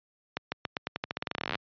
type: accelerating click train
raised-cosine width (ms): 0.3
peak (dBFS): -14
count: 24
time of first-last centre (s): 0.37-1.554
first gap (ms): 150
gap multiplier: 0.88
effects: high-pass 100 Hz 12 dB/octave + resampled to 11025 Hz